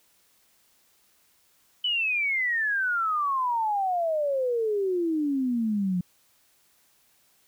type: exponential sweep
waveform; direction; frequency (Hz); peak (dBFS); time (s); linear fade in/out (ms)
sine; down; 3011 to 174.61; -23; 1.84-6.01; 5
effects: white hiss -64 dBFS RMS until 7.47 s